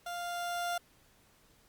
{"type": "tone with level ramp", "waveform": "30% pulse", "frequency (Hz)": 698.5, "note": "F5", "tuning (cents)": 0, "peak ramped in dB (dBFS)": [-35, -29], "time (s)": [0.06, 0.78], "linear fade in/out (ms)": 5, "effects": ["pink hiss -65 dBFS RMS until 1.68 s", "Opus 48 kbps"]}